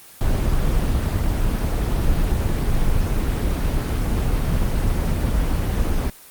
brown noise, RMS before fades -19 dBFS, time 0.21-6.1 s, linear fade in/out 0 ms, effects white hiss -44 dBFS RMS until 6.3 s + Opus 24 kbps

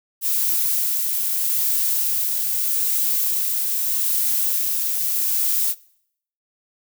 violet noise with tremolo, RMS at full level -20 dBFS, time 0.21-5.75 s, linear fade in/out 50 ms, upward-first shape sine, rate 0.8 Hz, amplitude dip 25%, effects noise-tail reverb RT60 0.7 s tail -23 dB re dry

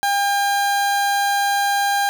30% pulse tone, 803 Hz, G5, 41 cents sharp, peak -14 dBFS, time 0.03-2.09 s, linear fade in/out 0 ms, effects none

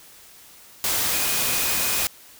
sine tone in noise, 2489 Hz, D#7, in tune, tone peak -33 dBFS, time 1.14-2.05 s, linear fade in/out 0 ms, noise white, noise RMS -23 dBFS, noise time 0.84-2.07 s, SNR -13 dB, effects white hiss -48 dBFS RMS until 2.39 s

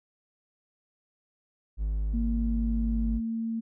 triangle tone, 52 Hz, G#1, 3 cents sharp, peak -24 dBFS, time 1.77-3.21 s, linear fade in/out 50 ms
sine tone with pitch glide, 231.1 to 226.7 Hz, A#3 to A#3, -15 to -48 cents, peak -28 dBFS, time 2.13-3.61 s, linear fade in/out 20 ms, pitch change -33 cents, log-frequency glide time 2.3-3.04 s
effects none

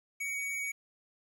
square tone, 2248 Hz, C#7, 24 cents sharp, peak -34 dBFS, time 0.2-0.72 s, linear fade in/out 10 ms, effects 10-bit

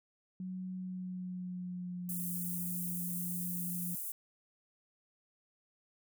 sine tone with pitch glide, 185 to 177.16 Hz, F#3 to F3, 0 to +25 cents, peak -38 dBFS, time 0.4-3.95 s, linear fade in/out 2 ms, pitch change -75 cents, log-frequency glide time 0.74-2.25 s
white high-pass noise, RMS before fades -40 dBFS, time 2.09-4.12 s, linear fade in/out 2 ms, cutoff 9300 Hz, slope 24 dB/octave
effects none

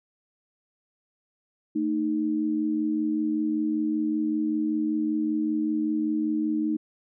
sine tone pair together, 224 / 309.2 Hz, A3 / D#4, +31 / -11 cents, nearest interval tritone, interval 558 cents, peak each -29 / -24 dBFS, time 1.75-6.77 s, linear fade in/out 10 ms, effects none

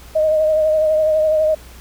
sine tone with vibrato, 622.3 Hz, D#5, in tune, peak -12 dBFS, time 0.15-1.55 s, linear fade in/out 10 ms, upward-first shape triangle, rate 12 Hz, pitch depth 35 cents each way, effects added 60 Hz sine -40 dBFS peak until 1.8 s + pink hiss -43 dBFS RMS until 1.8 s

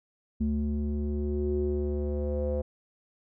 square tone with low-pass filter sweep, 73.3 Hz, D2, 3 cents flat, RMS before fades -29 dBFS, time 0.4-2.62 s, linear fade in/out 10 ms, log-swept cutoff 240 to 540 Hz, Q 6.5, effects none

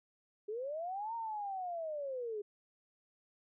sine linear two-way sweep, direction up then down, 403.3 to 932.3 to 403.3 Hz, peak -37 dBFS, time 0.48-2.42 s, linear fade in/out 10 ms, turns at 1.15 s, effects none

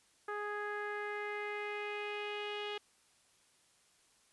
sawtooth tone with low-pass filter sweep, 415.3 Hz, G#4, in tune, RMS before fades -40 dBFS, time 0.28-2.78 s, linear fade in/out 5 ms, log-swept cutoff 1500 to 3100 Hz, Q 3.9, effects white hiss -69 dBFS RMS until 4.32 s + resampled to 24000 Hz

